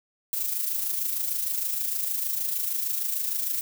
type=noise with amplitude modulation; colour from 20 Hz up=violet; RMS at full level=-26 dBFS; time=0.33-3.61 s; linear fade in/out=0 ms; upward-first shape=sine; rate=26.5 Hz; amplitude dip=50%; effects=none